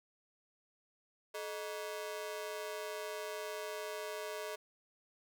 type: ring-modulated tone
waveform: sawtooth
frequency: 523.3 Hz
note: C5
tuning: in tune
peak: -33 dBFS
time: 1.34-4.56 s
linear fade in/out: 10 ms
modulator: 93.3 Hz
effects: none